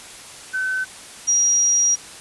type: tone pair in turn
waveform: sine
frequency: 1523 / 5730 Hz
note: F#6 / F8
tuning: +50 / +44 cents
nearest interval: octave + major seventh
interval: 2294 cents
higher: second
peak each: -20 / -14 dBFS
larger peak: second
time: 0.53-0.85 / 1.27-1.96 s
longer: second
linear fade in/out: 20 ms
effects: white hiss -39 dBFS RMS until 2.2 s + resampled to 24000 Hz